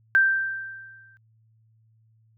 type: tone with exponential decay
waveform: sine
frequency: 1568 Hz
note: G6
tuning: in tune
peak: -13 dBFS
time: 0.15-1.17 s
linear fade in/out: 0 ms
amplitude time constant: 220 ms
effects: added 111 Hz sine -58 dBFS peak until 2.37 s